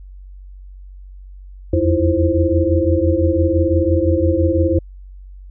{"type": "tone cluster", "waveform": "sine", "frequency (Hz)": [81.5, 87.4, 322.1, 341.2, 525], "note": ["E2", "F2", "E4", "F4", "C5"], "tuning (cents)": [-19, 2, -40, -40, 6], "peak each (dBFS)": -19, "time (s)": [1.73, 4.79], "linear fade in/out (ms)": 5, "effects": ["added 47 Hz sine -34 dBFS peak until 5.5 s"]}